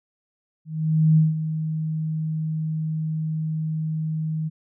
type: tone with ADSR envelope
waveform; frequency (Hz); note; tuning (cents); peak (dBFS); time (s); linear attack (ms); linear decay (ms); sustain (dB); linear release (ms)
sine; 157.4; D#3; +20; -12; 0.65-4.5; 520; 170; -11; 28
effects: none